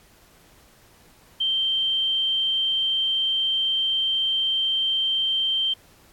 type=tone; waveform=sine; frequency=3136 Hz; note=G7; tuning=in tune; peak=-20 dBFS; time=1.4-5.74 s; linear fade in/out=10 ms; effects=pink hiss -55 dBFS RMS until 6.12 s + AAC 64 kbps